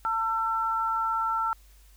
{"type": "tone pair together", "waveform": "sine", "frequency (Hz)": [897, 1344], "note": ["A5", "E6"], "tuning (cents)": [33, 33], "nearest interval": "perfect fifth", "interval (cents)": 700, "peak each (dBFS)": [-29, -26], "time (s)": [0.05, 1.53], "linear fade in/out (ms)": 0, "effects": ["added 50 Hz sine -52 dBFS peak until 1.96 s", "white hiss -61 dBFS RMS until 1.96 s"]}